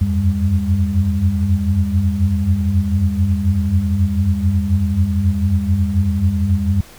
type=tone cluster; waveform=sine; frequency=83.4 / 90.6 / 94.6 / 200.3 Hz; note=E2 / F#2 / F#2 / G3; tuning=+21 / -36 / +39 / +38 cents; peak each=-19 dBFS; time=0.01-6.81 s; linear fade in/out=5 ms; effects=pink hiss -42 dBFS RMS until 6.98 s